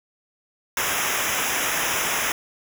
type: noise with comb filter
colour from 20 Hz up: pink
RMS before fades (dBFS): -24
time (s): 0.77-2.32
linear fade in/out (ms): 2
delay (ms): 0.23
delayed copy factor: -0.95
effects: none